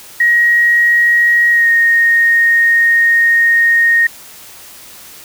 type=tone with pitch glide; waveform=sine; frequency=1893 to 1857.3 Hz; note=A#6 to A#6; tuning=+26 to -7 cents; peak=-7 dBFS; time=0.2-4.07 s; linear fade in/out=5 ms; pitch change=-33 cents; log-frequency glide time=1.5-1.68 s; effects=white hiss -36 dBFS RMS until 5.24 s